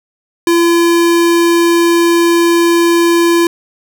square tone, 340 Hz, F4, 46 cents flat, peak -8 dBFS, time 0.47-3.47 s, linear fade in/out 2 ms, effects none

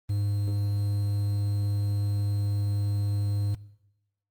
triangle tone with quantisation, 101.8 Hz, G#2, 34 cents flat, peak -22 dBFS, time 0.09-3.55 s, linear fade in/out 10 ms, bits 8, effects noise-tail reverb RT60 0.9 s tail -20 dB re dry + Opus 24 kbps

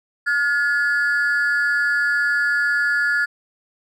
triangle ring-modulated tone, 1568 Hz, G6, in tune, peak -11 dBFS, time 0.26-3.26 s, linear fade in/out 20 ms, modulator 141 Hz, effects tanh soft clip ceiling -9 dBFS

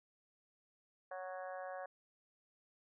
harmonic tone, 185 Hz, F#3, in tune, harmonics 3 / 4 / 5 / 6 / 7 / 8 / 9 / 10, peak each -46 / -47 / -59 / -53 / -64 / -57 / -54 / -65 dBFS, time 1.11-1.86 s, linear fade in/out 5 ms, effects none

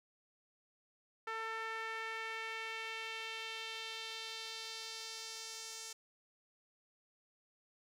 sawtooth tone with band-pass filter sweep, 447.2 Hz, A4, 28 cents sharp, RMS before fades -44 dBFS, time 1.27-5.93 s, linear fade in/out 5 ms, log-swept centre 1500 to 6500 Hz, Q 1.8, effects none

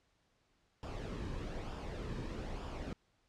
brown noise with flanger, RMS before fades -42 dBFS, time 0.83-2.93 s, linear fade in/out 0 ms, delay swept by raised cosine 0.48 to 1.48 ms, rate 1.1 Hz, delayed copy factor -0.5, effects pink hiss -75 dBFS RMS until 3.28 s + low-pass 6000 Hz 12 dB/octave

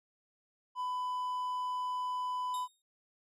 triangle tone, 1000 Hz, B5, 21 cents sharp, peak -31 dBFS, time 0.75-2.68 s, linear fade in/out 50 ms
20% pulse tone with exponential decay, 3713 Hz, A#7, 8 cents flat, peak -36 dBFS, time 2.54-2.82 s, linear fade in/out 2 ms, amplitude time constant 59 ms
effects none

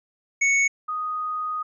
square / sine tone pair in turn, 2217 / 1244.2 Hz, C#7 / D#6, 0 / 0 cents, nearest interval minor seventh, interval 1000 cents, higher first, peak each -18 / -25 dBFS, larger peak first, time 0.41-0.68 / 0.88-1.63 s, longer second, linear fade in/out 10 ms, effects resampled to 22050 Hz

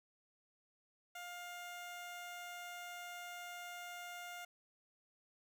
15% pulse tone, 706 Hz, F5, 19 cents sharp, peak -40 dBFS, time 1.15-4.45 s, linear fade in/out 5 ms, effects none

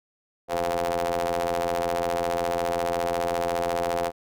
sawtooth ring-modulated tone, 85.4 Hz, F2, 38 cents flat, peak -17 dBFS, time 0.48-4.12 s, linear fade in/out 50 ms, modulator 605 Hz, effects none

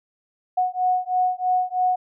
sine beating tone pair, 732 / 735.1 Hz, F#5 / F#5, -19 / -11 cents, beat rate 3.1 Hz, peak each -22 dBFS, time 0.57-1.96 s, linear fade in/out 10 ms, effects none

